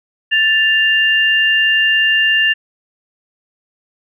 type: tone pair together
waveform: sine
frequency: 1763.1 / 2794 Hz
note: A6 / F7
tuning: +3 / 0 cents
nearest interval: minor sixth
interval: 797 cents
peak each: -13 dBFS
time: 0.31-2.54 s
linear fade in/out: 20 ms
effects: none